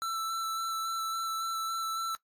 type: tone with vibrato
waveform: square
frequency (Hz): 1330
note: E6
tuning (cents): +15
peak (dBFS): -32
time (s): 0.02-2.15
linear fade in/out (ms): 0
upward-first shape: square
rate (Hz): 3.6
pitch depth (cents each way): 10
effects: noise-tail reverb RT60 0.1 s tail -18 dB re dry + AAC 64 kbps